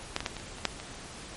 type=clicks; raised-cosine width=0.2 ms; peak=-10 / -15 / -12 / -21 / -27 / -27 / -7 / -22 / -28 dBFS; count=9; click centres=0.164 / 0.205 / 0.262 / 0.367 / 0.399 / 0.584 / 0.653 / 0.8 / 0.943 s; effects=pink hiss -44 dBFS RMS until 1.36 s + MP3 48 kbps